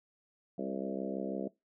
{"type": "harmonic tone with a mistuned harmonic", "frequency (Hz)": 66.2, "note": "C2", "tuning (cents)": 21, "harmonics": [3, 4, 5, 6, 7, 8, 9, 10], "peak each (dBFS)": [-40, -41, -42, -43, -43, -44, -45, -45], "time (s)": [0.58, 1.48], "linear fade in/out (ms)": 5, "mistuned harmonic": 8, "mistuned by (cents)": 16, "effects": ["noise-tail reverb RT60 0.2 s tail -21 dB re dry"]}